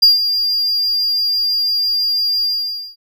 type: tone with ADSR envelope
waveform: triangle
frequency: 4802 Hz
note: D8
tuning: 38 cents sharp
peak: -3 dBFS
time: 0.02-2.96 s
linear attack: 11 ms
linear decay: 150 ms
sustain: -10 dB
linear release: 520 ms
effects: none